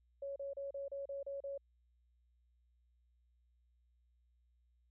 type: tone bursts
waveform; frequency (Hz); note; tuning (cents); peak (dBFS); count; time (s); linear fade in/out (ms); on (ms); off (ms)
sine; 556; C#5; +5; -40; 8; 0.22-1.578; 5; 140; 34
effects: added 60 Hz sine -70 dBFS peak until 4.9 s